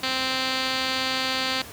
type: tone with low-pass filter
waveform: 5% pulse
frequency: 261.1 Hz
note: C4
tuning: 3 cents flat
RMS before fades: -26 dBFS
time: 0.03-1.62 s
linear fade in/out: 5 ms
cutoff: 4700 Hz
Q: 9.7
effects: pink hiss -41 dBFS RMS until 1.72 s + high-pass 80 Hz 12 dB/octave